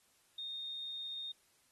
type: tone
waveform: sine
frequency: 3681 Hz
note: A#7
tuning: 23 cents flat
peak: -40 dBFS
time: 0.38-1.32 s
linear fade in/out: 5 ms
effects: white hiss -71 dBFS RMS until 1.71 s + AAC 32 kbps